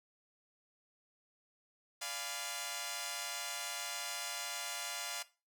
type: chord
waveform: 5% pulse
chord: D diminished seventh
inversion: none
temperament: equal with one note detuned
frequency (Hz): 587.3 / 698.5 / 830.6 / 996.9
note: D5 / F5 / Ab5 / Cb6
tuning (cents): 0 / 0 / 0 / +16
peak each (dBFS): -35 / -31 / -34 / -34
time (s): 2.01-5.23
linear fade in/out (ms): 10
effects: noise-tail reverb RT60 0.3 s tail -17 dB re dry